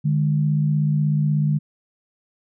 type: tone pair together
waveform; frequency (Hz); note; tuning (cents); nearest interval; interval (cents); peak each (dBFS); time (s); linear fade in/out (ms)
sine; 149.9 / 206.3; D3 / G#3; +36 / -11; tritone; 553; -17 / -25; 0.04-1.59; 20
effects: none